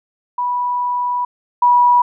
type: tone pair in turn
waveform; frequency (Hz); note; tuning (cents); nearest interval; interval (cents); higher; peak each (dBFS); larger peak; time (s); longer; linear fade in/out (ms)
sine; 981 / 973.7; B5 / B5; -12 / -25; unison; 13; first; -16 / -8; second; 0.38-1.25 / 1.62-2.02; first; 5
effects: none